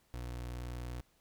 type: tone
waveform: 30% pulse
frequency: 60.7 Hz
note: B1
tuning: 29 cents flat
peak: -37 dBFS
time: 0.14-1.01 s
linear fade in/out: 0 ms
effects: pink hiss -71 dBFS RMS until 1.2 s